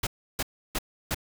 pink noise bursts, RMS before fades -28 dBFS, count 4, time 0.03-1.146 s, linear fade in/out 5 ms, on 39 ms, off 320 ms, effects none

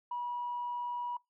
sine tone, 969 Hz, B5, 33 cents flat, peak -33 dBFS, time 0.11-1.17 s, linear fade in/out 5 ms, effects noise-tail reverb RT60 0.2 s tail -25 dB re dry + tanh soft clip ceiling -29 dBFS

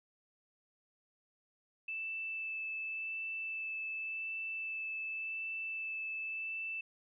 sine tone with vibrato, 2637 Hz, E7, in tune, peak -37 dBFS, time 1.88-6.81 s, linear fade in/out 5 ms, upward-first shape sine, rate 0.89 Hz, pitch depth 9 cents each way, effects none

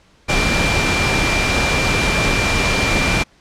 sine tone in noise, 2372 Hz, D7, 17 cents sharp, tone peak -20 dBFS, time 0.28-3.24 s, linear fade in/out 20 ms, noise pink, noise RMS -17 dBFS, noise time 0.28-3.24 s, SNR -6 dB, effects pink hiss -53 dBFS RMS until 3.4 s + low-pass 6000 Hz 12 dB/octave

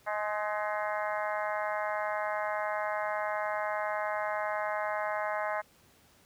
harmonic tone with a mistuned harmonic, 210 Hz, G#3, 19 cents sharp, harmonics 3 / 4 / 5 / 6 / 7 / 8 / 9 / 10, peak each -34 / -36 / -38 / -40 / -41 / -42 / -43 / -44 dBFS, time 0.06-5.62 s, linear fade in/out 20 ms, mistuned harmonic 7, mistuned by +56 cents, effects pink hiss -62 dBFS RMS until 6.25 s + high-pass 60 Hz 12 dB/octave

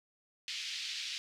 white band-pass noise, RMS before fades -40 dBFS, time 0.48-1.18 s, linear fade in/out 0 ms, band 2300 to 4900 Hz, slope 24 dB/octave, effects none

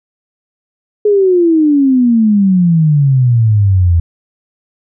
sine exponential sweep, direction down, 424 to 82.41 Hz, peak -6 dBFS, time 1.05-4 s, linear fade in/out 5 ms, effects none

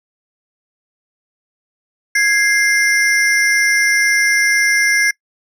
square ring-modulated tone, 1879 Hz, A#6, 13 cents sharp, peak -9 dBFS, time 2.15-5.11 s, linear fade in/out 5 ms, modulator 221 Hz, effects noise-tail reverb RT60 0.1 s tail -24 dB re dry + low-pass 11000 Hz 12 dB/octave

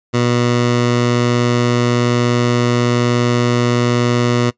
15% pulse tone, 121.1 Hz, B2, 34 cents flat, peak -6 dBFS, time 0.13-4.51 s, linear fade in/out 20 ms, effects noise-tail reverb RT60 0.1 s tail -21 dB re dry + resampled to 16000 Hz

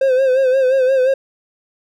triangle tone with vibrato, 523.3 Hz, C5, in tune, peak -9 dBFS, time 0.01-1.14 s, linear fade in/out 5 ms, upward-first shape sine, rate 5.7 Hz, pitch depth 61 cents each way, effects none

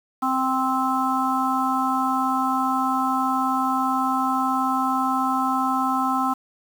harmonic tone, 261.7 Hz, C4, in tune, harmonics 1 / 3 / 4 / 5, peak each -25 / -25 / -25 / -25 dBFS, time 0.22-6.34 s, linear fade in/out 10 ms, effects 7-bit

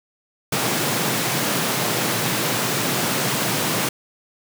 pink high-pass noise, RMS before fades -22 dBFS, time 0.52-3.89 s, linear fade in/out 5 ms, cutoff 110 Hz, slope 96 dB/octave, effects none

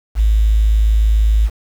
sine tone with quantisation, 53.6 Hz, A1, 45 cents flat, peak -9 dBFS, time 0.15-1.5 s, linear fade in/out 50 ms, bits 6, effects none

